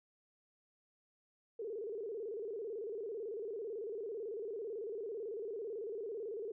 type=tone with vibrato; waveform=sine; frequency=430 Hz; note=A4; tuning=40 cents flat; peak=-39 dBFS; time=1.59-6.52 s; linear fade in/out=5 ms; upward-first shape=square; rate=18 Hz; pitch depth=120 cents each way; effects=none